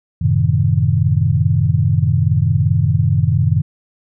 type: chord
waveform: sine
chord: F# diminished seventh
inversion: none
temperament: equal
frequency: 92.5 / 110 / 130.81 / 155.56 Hz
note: F#2 / A2 / C3 / Eb3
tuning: 0 / 0 / 0 / 0 cents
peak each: -17 dBFS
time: 0.21-3.62 s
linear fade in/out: 10 ms
effects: none